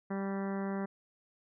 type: harmonic tone with a mistuned harmonic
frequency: 196 Hz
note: G3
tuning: in tune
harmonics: 1 / 2 / 3 / 4 / 5 / 6 / 7 / 8 / 9 / 10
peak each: -34 / -40 / -44 / -46 / -48 / -50 / -51 / -52 / -53 / -54 dBFS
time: 0.1-0.86 s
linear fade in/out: 10 ms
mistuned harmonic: 6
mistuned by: -19 cents
effects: none